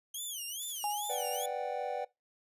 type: tone with vibrato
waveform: 10% pulse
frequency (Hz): 3136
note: G7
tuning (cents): 0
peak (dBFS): -30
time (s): 0.14-1.46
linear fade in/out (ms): 5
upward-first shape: sine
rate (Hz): 2.4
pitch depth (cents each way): 210
type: noise with tremolo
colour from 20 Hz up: violet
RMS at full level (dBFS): -44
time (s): 0.61-1.44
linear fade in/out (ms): 5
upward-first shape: sine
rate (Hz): 14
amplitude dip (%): 60
type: tone with exponential decay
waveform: sine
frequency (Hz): 830.6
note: G#5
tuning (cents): 0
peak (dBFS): -30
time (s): 0.84-1.99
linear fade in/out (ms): 1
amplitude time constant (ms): 250
type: chord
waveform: triangle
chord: G major seventh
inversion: first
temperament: equal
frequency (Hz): 493.9 / 587.3 / 740 / 784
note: B4 / D5 / F#5 / G5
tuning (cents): 0 / 0 / 0 / 0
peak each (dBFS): -37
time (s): 1.09-2.05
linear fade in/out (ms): 10
effects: noise-tail reverb RT60 0.2 s tail -21 dB re dry + resampled to 32000 Hz